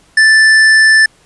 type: tone with tanh clipping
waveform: sine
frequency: 1760 Hz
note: A6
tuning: in tune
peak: -6 dBFS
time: 0.17-1.06 s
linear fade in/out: 5 ms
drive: 13 dB
effects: pink hiss -49 dBFS RMS until 1.25 s + resampled to 24000 Hz